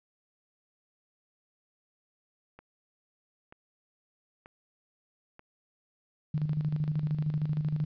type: click train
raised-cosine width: 0.5 ms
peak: -34 dBFS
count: 4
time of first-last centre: 2.59-5.394 s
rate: 1.07 Hz
type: tone with tremolo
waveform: sine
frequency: 151.7 Hz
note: D#3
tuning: 44 cents flat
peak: -25 dBFS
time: 6.34-7.85 s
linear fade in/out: 5 ms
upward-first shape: square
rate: 13 Hz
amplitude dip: 55%
effects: resampled to 11025 Hz + 11-bit